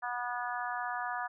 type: harmonic tone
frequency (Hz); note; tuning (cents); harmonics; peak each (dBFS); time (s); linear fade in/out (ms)
243.9; B3; -21; 3 / 4 / 5 / 6 / 7; -38 / -39 / -40 / -41 / -41; 0.02-1.28; 20
effects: none